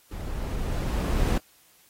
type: noise with level ramp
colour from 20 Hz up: brown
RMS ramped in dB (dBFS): -35 to -21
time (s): 0.11-1.38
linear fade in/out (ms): 5
effects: white hiss -59 dBFS RMS until 1.89 s + AAC 48 kbps